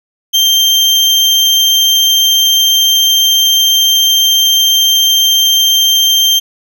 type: tone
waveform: 35% pulse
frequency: 3157 Hz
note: G7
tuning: 12 cents sharp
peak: -5 dBFS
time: 0.33-6.4 s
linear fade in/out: 20 ms
effects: none